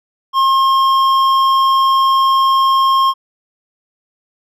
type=tone with hard clipping; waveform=sine; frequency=1070 Hz; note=C6; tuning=38 cents sharp; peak=-11 dBFS; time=0.33-3.14 s; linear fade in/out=50 ms; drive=8 dB; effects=none